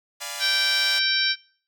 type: chord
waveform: 5% pulse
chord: D diminished seventh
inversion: none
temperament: equal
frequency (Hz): 587.3 / 698.5 / 830.6 / 987.8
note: D5 / F5 / Ab5 / Cb6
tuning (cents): 0 / 0 / 0 / 0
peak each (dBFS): -25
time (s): 0.2-1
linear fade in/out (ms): 20
type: harmonic tone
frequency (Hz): 778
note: G5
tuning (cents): -13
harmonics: 2 / 3 / 4 / 5 / 6 / 7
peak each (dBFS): -26 / -29 / -29 / -25 / -29 / -25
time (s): 0.39-1.36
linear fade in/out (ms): 50
effects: noise-tail reverb RT60 0.5 s tail -24 dB re dry